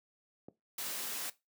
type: click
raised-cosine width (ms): 2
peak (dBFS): -32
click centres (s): 0.485
type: noise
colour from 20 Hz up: white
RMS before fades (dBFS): -39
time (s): 0.78-1.3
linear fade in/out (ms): 5
effects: noise-tail reverb RT60 0.2 s tail -17 dB re dry + high-pass 200 Hz 12 dB/octave